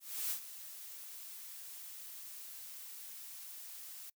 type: noise with ADSR envelope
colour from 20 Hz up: blue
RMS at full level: -36 dBFS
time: 0-4.1 s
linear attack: 300 ms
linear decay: 94 ms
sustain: -13 dB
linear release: 6 ms
effects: noise-tail reverb RT60 0.1 s tail -24 dB re dry